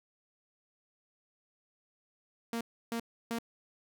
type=tone bursts; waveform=sawtooth; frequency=231.5 Hz; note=A#3; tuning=12 cents flat; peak=-29 dBFS; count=3; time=2.53-3.387 s; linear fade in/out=2 ms; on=79 ms; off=310 ms; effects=none